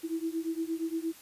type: beating tone pair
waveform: sine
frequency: 323.6 / 332.2 Hz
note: E4 / E4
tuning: -32 / +13 cents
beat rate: 8.6 Hz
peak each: -33 / -34 dBFS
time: 0.03-1.13 s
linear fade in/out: 20 ms
effects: white hiss -53 dBFS RMS until 1.21 s + resampled to 32000 Hz